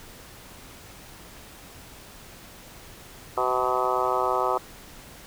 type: harmonic tone with a mistuned harmonic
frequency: 126.5 Hz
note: B2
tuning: 42 cents sharp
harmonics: 3 / 4 / 5 / 6 / 7 / 8 / 9 / 10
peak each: -30 / -30 / -30 / -30 / -30 / -30 / -30 / -30 dBFS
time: 3.37-4.58 s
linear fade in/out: 5 ms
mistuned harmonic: 5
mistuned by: +29 cents
effects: pink hiss -46 dBFS RMS until 5.26 s